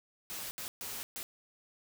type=noise bursts at uneven times; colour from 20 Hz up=white; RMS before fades=-41 dBFS; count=4; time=0.3-0.51 / 0.58-0.68 / 0.81-1.03 / 1.16-1.23 s; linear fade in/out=0 ms; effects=none